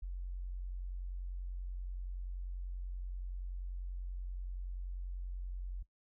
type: tone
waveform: sine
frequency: 45.2 Hz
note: F#1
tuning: 40 cents flat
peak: -38 dBFS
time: 0.02-5.83 s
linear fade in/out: 10 ms
effects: noise-tail reverb RT60 0.1 s tail -18 dB re dry